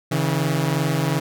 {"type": "tone pair together", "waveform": "sawtooth", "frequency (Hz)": [138.59, 161.27], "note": ["C#3", "E3"], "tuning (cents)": [0, -38], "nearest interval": "minor third", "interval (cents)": 262, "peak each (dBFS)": -18, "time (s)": [0.11, 1.2], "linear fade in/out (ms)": 10, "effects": []}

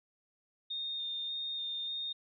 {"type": "tone with vibrato", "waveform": "sine", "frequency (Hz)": 3658, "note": "A#7", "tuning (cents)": -33, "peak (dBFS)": -35, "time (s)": [0.7, 2.13], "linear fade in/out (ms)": 10, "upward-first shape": "square", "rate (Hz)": 1.7, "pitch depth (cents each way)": 10, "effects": []}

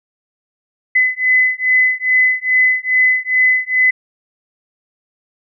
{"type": "beating tone pair", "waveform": "sine", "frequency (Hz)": [2017, 2019.4], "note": ["B6", "B6"], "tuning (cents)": [36, 38], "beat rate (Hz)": 2.4, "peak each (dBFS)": -14, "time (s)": [0.95, 3.91], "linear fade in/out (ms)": 10, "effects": []}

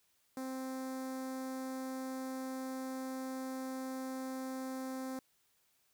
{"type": "tone with notch filter", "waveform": "sawtooth", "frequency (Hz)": 261.6, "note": "C4", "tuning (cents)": 0, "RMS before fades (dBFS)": -41, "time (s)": [0.37, 5.19], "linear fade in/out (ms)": 2, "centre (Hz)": 2900, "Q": 0.75, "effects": ["white hiss -74 dBFS RMS until 5.93 s"]}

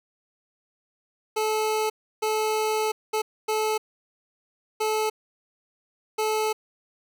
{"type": "tone bursts at uneven times", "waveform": "25% pulse", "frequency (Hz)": 433.2, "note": "A4", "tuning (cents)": -27, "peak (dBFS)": -19, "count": 6, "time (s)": [[1.36, 1.9], [2.22, 2.92], [3.13, 3.22], [3.48, 3.78], [4.8, 5.1], [6.18, 6.53]], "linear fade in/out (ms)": 10, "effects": []}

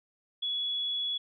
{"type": "tone", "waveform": "sine", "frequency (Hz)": 3384, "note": "G#7", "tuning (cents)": 32, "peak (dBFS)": -29, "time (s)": [0.42, 1.18], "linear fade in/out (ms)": 10, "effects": []}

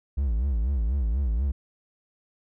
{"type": "tone with vibrato", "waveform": "triangle", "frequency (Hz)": 61.7, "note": "B1", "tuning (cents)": -1, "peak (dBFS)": -20, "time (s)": [0.17, 1.52], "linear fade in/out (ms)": 10, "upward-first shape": "sine", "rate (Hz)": 4.1, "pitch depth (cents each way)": 250, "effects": []}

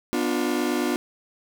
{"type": "chord", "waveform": "40% pulse", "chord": "B diminished", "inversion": "none", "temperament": "just", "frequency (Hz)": [246.9, 296.3, 355.6], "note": ["B3", "D4", "F4"], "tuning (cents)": [0, 15, 31], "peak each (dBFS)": -26, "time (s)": [0.13, 0.96], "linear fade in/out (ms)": 0, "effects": []}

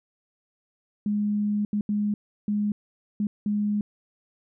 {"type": "tone bursts at uneven times", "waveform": "sine", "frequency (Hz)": 207.7, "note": "G#3", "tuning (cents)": 0, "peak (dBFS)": -22, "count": 6, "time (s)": [[1.06, 1.65], [1.73, 1.81], [1.89, 2.14], [2.48, 2.72], [3.2, 3.27], [3.46, 3.81]], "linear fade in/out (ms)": 2, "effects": []}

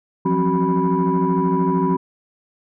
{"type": "tone cluster", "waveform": "sine", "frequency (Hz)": [171.4, 184.6, 268.8, 375.9, 983], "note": ["F3", "F#3", "C4", "F#4", "B5"], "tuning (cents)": [-32, -4, 47, 27, -8], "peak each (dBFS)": -21, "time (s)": [0.25, 1.97], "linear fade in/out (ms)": 10, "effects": ["tanh soft clip ceiling -9 dBFS"]}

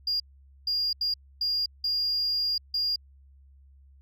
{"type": "tone bursts at uneven times", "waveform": "sine", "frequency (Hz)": 4825, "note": "D8", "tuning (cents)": 46, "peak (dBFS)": -23, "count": 6, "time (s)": [[0.07, 0.2], [0.67, 0.93], [1.01, 1.14], [1.41, 1.66], [1.84, 2.58], [2.74, 2.96]], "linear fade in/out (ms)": 5, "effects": ["tanh soft clip ceiling -21 dBFS", "added 68 Hz sine -52 dBFS peak until 4.01 s"]}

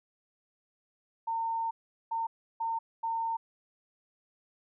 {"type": "tone bursts at uneven times", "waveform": "sine", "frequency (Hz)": 910, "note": "A#5", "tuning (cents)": -42, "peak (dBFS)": -29, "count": 4, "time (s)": [[1.27, 1.71], [2.11, 2.27], [2.6, 2.79], [3.03, 3.37]], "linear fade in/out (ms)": 10, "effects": []}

